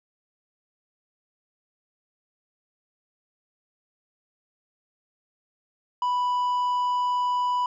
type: tone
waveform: triangle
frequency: 987.8 Hz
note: B5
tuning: in tune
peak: -20 dBFS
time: 6.02-7.66 s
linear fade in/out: 2 ms
effects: resampled to 16000 Hz